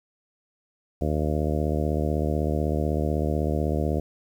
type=harmonic tone; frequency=76 Hz; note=D#2; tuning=40 cents flat; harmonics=1 / 2 / 3 / 4 / 5 / 6 / 7 / 8 / 9; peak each=-26 / -29 / -31 / -32 / -33 / -34 / -34 / -35 / -36 dBFS; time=1.01-4 s; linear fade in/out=5 ms; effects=9-bit